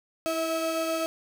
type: tone pair together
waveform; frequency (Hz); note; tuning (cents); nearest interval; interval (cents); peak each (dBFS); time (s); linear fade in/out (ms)
35% pulse; 327.4 / 647; E4 / E5; -12 / -32; octave; 1180; -30 / -26; 0.26-1.06; 0
effects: none